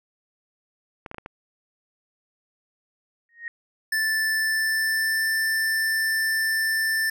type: clicks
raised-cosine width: 0.5 ms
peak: -21 dBFS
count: 5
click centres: 1.062 / 1.114 / 1.145 / 1.183 / 1.261 s
type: tone with exponential growth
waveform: sine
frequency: 1866 Hz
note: A#6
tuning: 1 cent sharp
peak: -27 dBFS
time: 3.29-3.48 s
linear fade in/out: 1 ms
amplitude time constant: 41 ms
type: tone with pitch glide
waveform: square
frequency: 1760 to 1775.3 Hz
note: A6 to A6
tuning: 0 to +15 cents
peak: -22 dBFS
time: 3.92-7.1 s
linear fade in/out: 5 ms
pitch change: +15 cents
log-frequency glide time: 4.36-5.25 s
effects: none